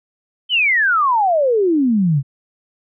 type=exponential sweep; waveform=sine; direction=down; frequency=3136 to 130 Hz; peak=-12 dBFS; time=0.49-2.23 s; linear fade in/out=50 ms; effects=none